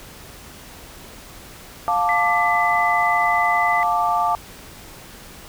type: chord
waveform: sine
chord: D minor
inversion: first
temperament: just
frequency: 704.8 / 881 / 1174.7 Hz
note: F5 / A5 / D6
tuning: +16 / +2 / 0 cents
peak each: -21 dBFS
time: 1.88-4.35 s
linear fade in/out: 0 ms
type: tone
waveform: sine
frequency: 2009 Hz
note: B6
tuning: 29 cents sharp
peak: -21 dBFS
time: 2.09-3.83 s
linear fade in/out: 0 ms
effects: pink hiss -41 dBFS RMS until 5.48 s